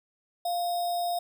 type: tone with sample-and-hold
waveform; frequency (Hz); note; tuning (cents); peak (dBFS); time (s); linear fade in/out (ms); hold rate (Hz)
sine; 698.5; F5; 0; -26; 0.45-1.19; 5; 4410
effects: none